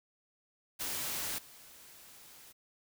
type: noise with level steps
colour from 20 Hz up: white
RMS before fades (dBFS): -37 / -55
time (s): 0.79-2.53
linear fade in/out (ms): 20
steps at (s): 1.38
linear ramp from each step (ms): 5
effects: none